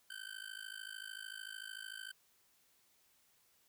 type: tone with amplitude modulation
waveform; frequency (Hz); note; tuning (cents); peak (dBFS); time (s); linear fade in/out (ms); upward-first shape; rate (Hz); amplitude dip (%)
25% pulse; 1542; G6; -29; -38; 0.1-2.12; 5; sine; 53.4; 95
effects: white hiss -72 dBFS RMS until 3.68 s